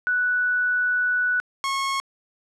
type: tone pair in turn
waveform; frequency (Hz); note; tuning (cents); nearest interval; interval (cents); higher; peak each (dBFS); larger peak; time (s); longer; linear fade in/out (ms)
sine / sawtooth; 1480 / 1091.3; F#6 / C#6; 0 / -27; perfect fourth; 527; first; -19; neither; 0.07-1.4 / 1.64-2; first; 0
effects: low-pass 8000 Hz 12 dB/octave